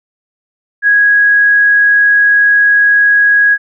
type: tone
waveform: sine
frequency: 1657 Hz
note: G#6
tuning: 4 cents flat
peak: -5 dBFS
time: 0.82-3.58 s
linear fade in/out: 50 ms
effects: none